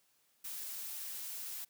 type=noise; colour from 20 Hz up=blue; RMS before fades=-43 dBFS; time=0.44-1.65 s; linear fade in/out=10 ms; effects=white hiss -73 dBFS RMS until 1.69 s + high-pass 100 Hz 12 dB/octave